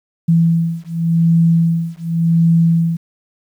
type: beating tone pair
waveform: sine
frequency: 165.9 / 166.79 Hz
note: E3 / E3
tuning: +11 / +21 cents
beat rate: 0.89 Hz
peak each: -14 dBFS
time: 0.28-2.97 s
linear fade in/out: 10 ms
effects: 8-bit